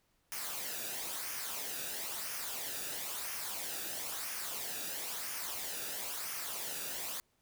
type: noise with flanger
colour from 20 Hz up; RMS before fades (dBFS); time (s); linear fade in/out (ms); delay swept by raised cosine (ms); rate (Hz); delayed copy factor
white; -40; 0.32-7.2; 0; 0.25 to 0.96; 1; -0.55
effects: pink hiss -75 dBFS RMS until 7.41 s